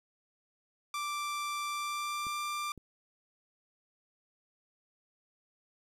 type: tone with pitch glide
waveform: sawtooth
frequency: 1174.7 to 1185.6 Hz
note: D6 to D6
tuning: 0 to +16 cents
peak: -30 dBFS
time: 0.94-2.72 s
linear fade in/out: 2 ms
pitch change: +16 cents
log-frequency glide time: 1.69-2.39 s
type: clicks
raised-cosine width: 3 ms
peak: -36 dBFS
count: 2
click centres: 2.268 / 2.777 s
effects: low-pass 12000 Hz 12 dB/octave + 11-bit